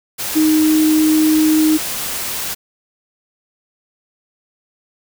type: tone in noise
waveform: sine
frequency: 311.1 Hz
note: D#4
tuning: in tune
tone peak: -10 dBFS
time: 0.35-1.78 s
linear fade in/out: 20 ms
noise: white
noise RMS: -23 dBFS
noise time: 0.18-2.55 s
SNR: +10 dB
effects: none